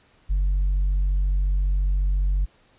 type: tone with tanh clipping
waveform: sine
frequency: 47.23 Hz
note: F#1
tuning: 36 cents sharp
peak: -19 dBFS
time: 0.29-2.46 s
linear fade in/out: 20 ms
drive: 1 dB
effects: pink hiss -59 dBFS RMS until 2.78 s + resampled to 8000 Hz